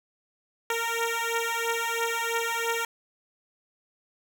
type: beating tone pair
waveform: 10% pulse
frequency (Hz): 460.6 / 463.6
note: A#4 / A#4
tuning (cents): -21 / -10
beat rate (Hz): 3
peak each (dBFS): -21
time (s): 0.7-2.85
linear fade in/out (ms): 2
effects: none